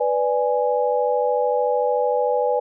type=chord; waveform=sine; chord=G# diminished; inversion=first; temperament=equal; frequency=493.9 / 587.3 / 830.6 Hz; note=B4 / D5 / G#5; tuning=0 / 0 / 0 cents; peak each=-20 / -23 / -23 dBFS; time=0-2.6 s; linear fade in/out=10 ms; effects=none